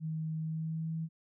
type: tone with pitch glide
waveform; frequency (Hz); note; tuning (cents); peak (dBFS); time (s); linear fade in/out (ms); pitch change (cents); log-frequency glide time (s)
sine; 158.4 to 161.73; D#3 to E3; +31 to -33; -33; 0-1.09; 50; +36; 0.38-0.94
effects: none